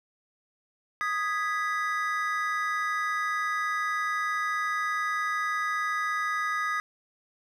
triangle chord, G# minor, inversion second, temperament equal, 1244.5 / 1661.2 / 1975.5 Hz, D#6 / G#6 / B6, 0 / 0 / 0 cents, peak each -27 / -31 / -31 dBFS, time 1.01-6.8 s, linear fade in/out 0 ms, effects none

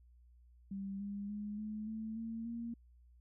sine tone with pitch steps, 196 / 201.7 / 207.7 / 213.7 / 220 / 226.4 / 233.1 Hz, G3 / G3 / G#3 / G#3 / A3 / A3 / A#3, 0 / +50 / 0 / +50 / 0 / +50 / 0 cents, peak -39 dBFS, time 0.71-2.74 s, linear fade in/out 5 ms, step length 290 ms, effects added 60 Hz sine -60 dBFS peak until 3.2 s

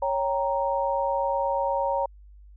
sine chord, G diminished, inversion second, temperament equal, 554.4 / 784 / 932.3 Hz, Db5 / G5 / Bb5, 0 / 0 / 0 cents, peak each -26 / -31 / -26 dBFS, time 0.02-2.06 s, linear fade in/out 5 ms, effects added 50 Hz sine -46 dBFS peak until 2.56 s

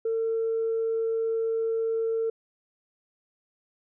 sine tone, 451.5 Hz, A4, 45 cents sharp, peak -23 dBFS, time 0.05-2.3 s, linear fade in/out 5 ms, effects tanh soft clip ceiling -20 dBFS

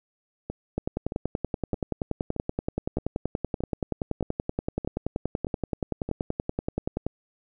two click trains, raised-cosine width 2 ms, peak -13 / -18 dBFS, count 67 / 10, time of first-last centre 0.78-7.066 / 0.5-6.09 s, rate 10.5 / 1.61 Hz, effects none

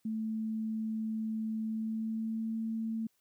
sine tone with pitch glide, 220 to 223.7 Hz, A3 to A3, 0 to +29 cents, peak -32 dBFS, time 0.05-3.07 s, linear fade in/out 5 ms, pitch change +29 cents, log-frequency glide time 1.63-2.55 s, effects white hiss -75 dBFS RMS until 3.2 s

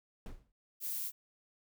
brown noise with exponential decay, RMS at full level -38 dBFS, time 0.26-0.52 s, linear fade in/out 1 ms, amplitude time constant 55 ms
violet noise, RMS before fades -38 dBFS, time 0.8-1.12 s, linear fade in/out 50 ms
effects none

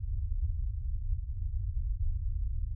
pink low-pass noise, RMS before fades -32 dBFS, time 0-2.75 s, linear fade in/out 10 ms, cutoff 100 Hz, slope 48 dB/octave, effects none

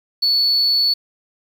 sine tone, 4435 Hz, C#8, in tune, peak -12 dBFS, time 0.22-0.94 s, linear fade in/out 10 ms, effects tanh soft clip ceiling -10 dBFS + 7-bit

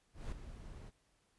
brown noise with ADSR envelope, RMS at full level -40 dBFS, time 0.13-0.91 s, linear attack 190 ms, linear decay 6 ms, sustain -10 dB, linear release 29 ms, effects pink hiss -75 dBFS RMS until 1.38 s + resampled to 24000 Hz

